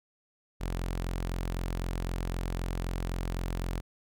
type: tone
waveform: sawtooth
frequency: 43.89 Hz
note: F1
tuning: 9 cents sharp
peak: -27 dBFS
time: 0.6-3.81 s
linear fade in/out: 20 ms
effects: none